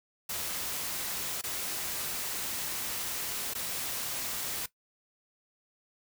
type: noise with dropouts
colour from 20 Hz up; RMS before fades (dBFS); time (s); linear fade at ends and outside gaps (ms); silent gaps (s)
white; -35; 0.29-4.66; 5; 1.414-1.437 / 3.537-3.55
effects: noise-tail reverb RT60 0.1 s tail -17 dB re dry